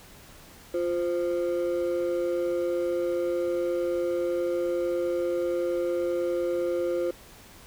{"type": "ring-modulated tone", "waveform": "triangle", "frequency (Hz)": 435.2, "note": "A4", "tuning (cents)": -19, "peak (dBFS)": -19, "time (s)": [0.74, 7.11], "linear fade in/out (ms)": 5, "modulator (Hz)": 85.2, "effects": ["tanh soft clip ceiling -15 dBFS", "pink hiss -50 dBFS RMS until 7.66 s"]}